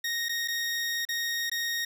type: tone with dropouts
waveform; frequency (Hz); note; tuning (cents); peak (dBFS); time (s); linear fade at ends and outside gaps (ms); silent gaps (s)
20% pulse; 1864.7; A#6; 0; -23; 0.04-1.85; 5; 0.286-0.292 / 0.477-0.482 / 1.052-1.088 / 1.498-1.515
effects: none